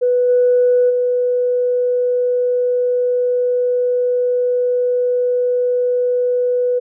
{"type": "tone with level steps", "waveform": "sine", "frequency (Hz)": 493.9, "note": "B4", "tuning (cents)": 0, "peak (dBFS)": [-11, -9, -13], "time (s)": [0.01, 6.8], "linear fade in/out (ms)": 20, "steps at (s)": [0.28, 0.89], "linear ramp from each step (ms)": 20, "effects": ["tanh soft clip ceiling -5 dBFS"]}